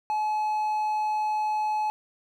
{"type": "tone", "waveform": "triangle", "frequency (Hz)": 854, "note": "G#5", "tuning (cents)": 48, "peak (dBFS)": -22, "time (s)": [0.1, 1.9], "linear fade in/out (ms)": 0, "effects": []}